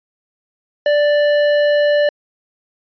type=tone with tanh clipping; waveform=sine; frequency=587.3 Hz; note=D5; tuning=in tune; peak=-13 dBFS; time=0.86-2.09 s; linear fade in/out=2 ms; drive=14 dB; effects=resampled to 11025 Hz